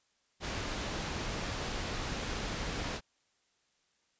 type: low-pass noise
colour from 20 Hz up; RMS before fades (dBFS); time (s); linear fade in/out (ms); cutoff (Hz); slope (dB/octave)
pink; -37; 0.4-3.01; 50; 6700; 12
effects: white hiss -74 dBFS RMS until 4.19 s + resampled to 16000 Hz